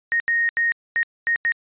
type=tone bursts at uneven times; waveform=sine; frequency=1861 Hz; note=A#6; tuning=3 cents flat; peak=-17 dBFS; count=6; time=0.12-0.2 / 0.28-0.49 / 0.57-0.72 / 0.96-1.03 / 1.27-1.36 / 1.45-1.52 s; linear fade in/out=0 ms; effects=resampled to 8000 Hz